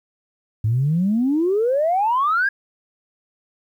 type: exponential sweep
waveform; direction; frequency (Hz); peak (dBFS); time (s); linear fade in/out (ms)
sine; up; 103.8 to 1661.2; -15; 0.64-2.49; 5
effects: tanh soft clip ceiling -11 dBFS + 9-bit